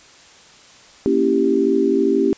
sine chord, A# diminished seventh, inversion none, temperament equal, 233.1 / 277.2 / 329.6 / 392 Hz, A#3 / C#4 / E4 / G4, 0 / 0 / 0 / 0 cents, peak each -22 / -19 / -21 / -17 dBFS, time 1.06-2.33 s, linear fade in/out 0 ms, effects white hiss -46 dBFS RMS until 2.37 s + resampled to 16000 Hz

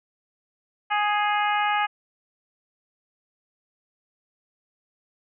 harmonic tone with a mistuned harmonic, 415.3 Hz, G#4, in tune, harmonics 2 / 3 / 4 / 5 / 6 / 7, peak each -23 / -27 / -29 / -31 / -33 / -34 dBFS, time 0.9-1.87 s, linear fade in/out 20 ms, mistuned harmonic 5, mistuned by +23 cents, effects none

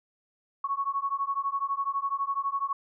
sine beating tone pair, 1102 / 1114 Hz, C#6 / C#6, -11 / +8 cents, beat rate 12 Hz, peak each -30 dBFS, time 0.64-2.73 s, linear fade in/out 5 ms, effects none

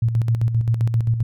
sine tone with tremolo, 114.9 Hz, A#2, 25 cents flat, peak -14 dBFS, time 0.02-1.23 s, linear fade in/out 5 ms, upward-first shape square, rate 7.6 Hz, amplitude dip 55%, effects none

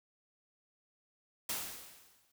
white noise with exponential decay, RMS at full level -35 dBFS, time 1.49-2.32 s, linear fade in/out 5 ms, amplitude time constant 180 ms, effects none

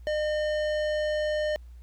sine tone with tanh clipping, 607 Hz, D#5, 43 cents flat, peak -27 dBFS, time 0.07-1.56 s, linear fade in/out 0 ms, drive 15 dB, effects added 60 Hz sine -43 dBFS peak until 1.82 s + pink hiss -68 dBFS RMS until 1.82 s

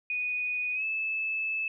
sine tone with pitch glide, 2478 to 2615 Hz, D#7 to E7, -8 to -15 cents, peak -28 dBFS, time 0.1-1.68 s, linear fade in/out 2 ms, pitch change +93 cents, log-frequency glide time 0.74-0.84 s, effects none

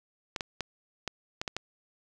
clicks, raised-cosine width 0.2 ms, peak -15 dBFS, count 7, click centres 0.362 / 0.408 / 0.607 / 1.077 / 1.415 / 1.478 / 1.566 s, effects none

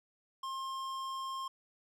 sine tone with tanh clipping, 1064 Hz, C6, 29 cents sharp, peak -39 dBFS, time 0.43-1.48 s, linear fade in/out 5 ms, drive 16 dB, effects none

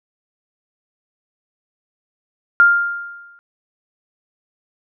sine tone with exponential decay, 1400 Hz, F6, 4 cents sharp, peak -5 dBFS, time 2.6-3.39 s, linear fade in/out 0 ms, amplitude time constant 170 ms, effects none

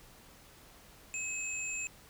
sine tone pair together, 2563 / 7249 Hz, E7 / A#8, -49 / -49 cents, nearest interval octave + tritone, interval 1800 cents, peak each -37 / -38 dBFS, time 1.14-1.87 s, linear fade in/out 0 ms, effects pink hiss -57 dBFS RMS until 2.09 s

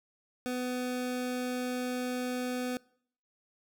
25% pulse tone, 250 Hz, B3, 21 cents sharp, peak -28 dBFS, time 0.46-2.77 s, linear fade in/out 0 ms, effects noise-tail reverb RT60 0.6 s tail -24 dB re dry

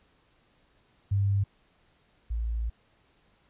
sine tone pair in turn, 99.4 / 56.48 Hz, G2 / A1, +25 / +46 cents, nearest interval minor seventh, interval 979 cents, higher first, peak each -22 / -27 dBFS, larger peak first, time 1.11-1.44 / 2.3-2.7 s, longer second, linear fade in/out 10 ms, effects pink hiss -66 dBFS RMS until 3.49 s + resampled to 8000 Hz

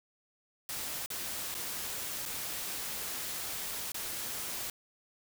white noise with dropouts, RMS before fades -38 dBFS, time 0.69-4.7 s, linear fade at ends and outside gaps 1 ms, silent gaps 1.061-1.103 / 1.543-1.55 / 2.254-2.26 / 3.919-3.944 s, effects none

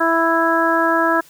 harmonic tone, 330.2 Hz, E4, 3 cents sharp, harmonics 1 / 2 / 3 / 4 / 5, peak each -20 / -20 / -20 / -20 / -20 dBFS, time 0-1.21 s, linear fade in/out 10 ms, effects white hiss -48 dBFS RMS until 1.29 s

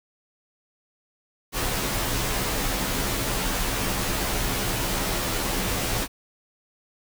pink noise with comb filter, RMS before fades -26 dBFS, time 1.52-6.08 s, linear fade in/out 50 ms, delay 13 ms, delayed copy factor -0.9, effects none

